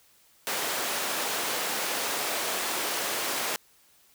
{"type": "high-pass noise", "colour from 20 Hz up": "pink", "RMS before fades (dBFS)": -30, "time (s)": [0.47, 3.56], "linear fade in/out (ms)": 0, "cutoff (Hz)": 470, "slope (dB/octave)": 12, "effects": ["white hiss -61 dBFS RMS until 4.14 s"]}